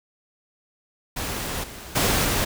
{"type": "noise with level steps", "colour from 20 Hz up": "pink", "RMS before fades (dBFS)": [-29, -39, -21, -23], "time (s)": [1.16, 2.45], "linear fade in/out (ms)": 10, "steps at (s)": [1.63, 1.95, 2.24], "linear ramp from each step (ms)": 10, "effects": []}